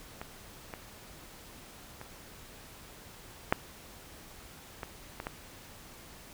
clicks, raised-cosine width 0.5 ms, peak -24 / -24 / -29 / -8 / -22 / -22 / -20 dBFS, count 7, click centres 0.215 / 0.738 / 2.014 / 3.525 / 4.832 / 5.201 / 5.269 s, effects pink hiss -51 dBFS RMS until 6.33 s

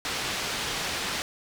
white low-pass noise, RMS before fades -31 dBFS, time 0.05-1.22 s, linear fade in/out 0 ms, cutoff 4600 Hz, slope 12 dB/octave, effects none

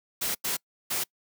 white noise bursts at uneven times, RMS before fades -29 dBFS, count 3, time 0.21-0.35 / 0.44-0.57 / 0.9-1.04 s, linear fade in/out 10 ms, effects noise-tail reverb RT60 0.1 s tail -26 dB re dry + high-pass 100 Hz 12 dB/octave

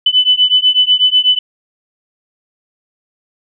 sine beating tone pair, 2998 / 3006.1 Hz, F#7 / F#7, +22 / +27 cents, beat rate 8.1 Hz, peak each -11 dBFS, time 0.06-1.39 s, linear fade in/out 5 ms, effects none

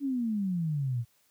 sine exponential sweep, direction down, 288.2 to 113.5 Hz, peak -27 dBFS, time 0-1.05 s, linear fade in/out 50 ms, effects white hiss -68 dBFS RMS until 1.3 s + high-pass 60 Hz 12 dB/octave

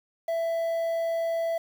triangle tone with quantisation, 664 Hz, E5, 12 cents sharp, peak -23 dBFS, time 0.28-1.58 s, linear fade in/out 5 ms, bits 8, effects none

